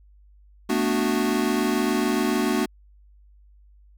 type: chord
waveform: square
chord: B minor seventh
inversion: third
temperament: equal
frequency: 220 / 246.9 / 293.7 / 370 Hz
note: A3 / B3 / D4 / F#4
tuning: 0 / 0 / 0 / 0 cents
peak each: -27 dBFS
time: 0.69-2.66 s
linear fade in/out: 10 ms
effects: added 50 Hz sine -50 dBFS peak until 3.97 s